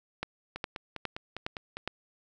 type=two click trains; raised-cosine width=0.3 ms; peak=-16 / -21 dBFS; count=5 / 7; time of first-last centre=0.23-1.876 / 0.56-1.77 s; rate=2.43 / 4.96 Hz; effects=none